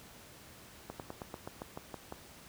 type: slowing click train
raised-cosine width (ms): 1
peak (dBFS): -26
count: 10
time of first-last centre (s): 0.9-2.124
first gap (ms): 98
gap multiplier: 1.08
effects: pink hiss -54 dBFS RMS until 2.48 s + high-pass 60 Hz 12 dB/octave